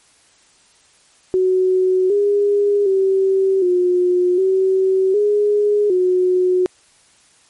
sine tone with pitch steps, 371.7 / 407.3 / 384.6 / 359 / 379.8 / 414.7 / 365.4 Hz, F#4 / G#4 / G4 / F4 / F#4 / G#4 / F#4, +8 / -34 / -33 / +48 / +45 / -3 / -22 cents, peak -12 dBFS, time 1.34-6.66 s, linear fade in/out 0 ms, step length 760 ms, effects white hiss -53 dBFS RMS until 7.49 s + MP3 48 kbps

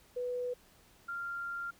sine tone pair in turn, 493.9 / 1389.7 Hz, B4 / F6, 0 / -9 cents, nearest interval octave + tritone, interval 1791 cents, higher second, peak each -33 / -36 dBFS, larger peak first, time 0.16-0.54 / 1.08-1.71 s, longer second, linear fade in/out 10 ms, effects pink hiss -63 dBFS RMS until 1.79 s

